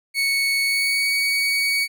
30% pulse tone with pitch glide, 2217 to 2245 Hz, C#7 to C#7, 0 to +21 cents, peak -16 dBFS, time 0.14-1.88 s, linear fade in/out 50 ms, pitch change +21 cents, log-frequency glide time 0.64-1.09 s, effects none

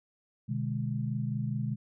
sine chord, G# diminished, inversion first, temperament just, 124.59 / 149.51 / 207.7 Hz, B2 / D3 / G#3, +16 / +31 / 0 cents, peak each -32 / -35 / -35 dBFS, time 0.48-1.76 s, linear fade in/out 20 ms, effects none

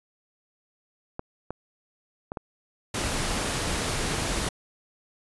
clicks, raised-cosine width 1 ms, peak -18 dBFS, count 4, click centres 1.194 / 1.506 / 2.319 / 2.372 s
pink noise, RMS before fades -28 dBFS, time 2.94-4.49 s, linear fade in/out 5 ms
effects resampled to 24000 Hz

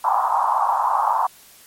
pink band-pass noise, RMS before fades -19 dBFS, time 0.04-1.27 s, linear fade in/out 5 ms, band 800 to 1100 Hz, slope 48 dB/octave, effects white hiss -48 dBFS RMS until 1.66 s + MP3 64 kbps

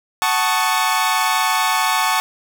sawtooth chord, D# half-diminished seventh, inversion first, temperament equal with one note detuned, 746 / 880 / 1108.7 / 1244.5 Hz, F#5 / A5 / C#6 / D#6, +14 / 0 / 0 / 0 cents, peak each -19 / -16 / -16 / -22 dBFS, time 0.22-2.2 s, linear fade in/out 0 ms, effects none

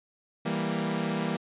sawtooth chord, E diminished, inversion none, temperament equal with one note detuned, 164.81 / 197.13 / 233.1 Hz, E3 / G3 / Bb3, 0 / +10 / 0 cents, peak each -28 dBFS, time 0.45-1.37 s, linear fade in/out 10 ms, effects resampled to 8000 Hz

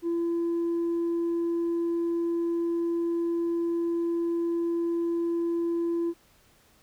triangle tone with tanh clipping, 338.6 Hz, E4, 46 cents sharp, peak -25 dBFS, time 0.02-6.14 s, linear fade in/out 50 ms, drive 6 dB, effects pink hiss -61 dBFS RMS until 6.82 s

